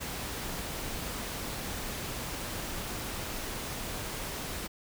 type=noise; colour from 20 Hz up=pink; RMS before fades=-37 dBFS; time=0-4.68 s; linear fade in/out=20 ms; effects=none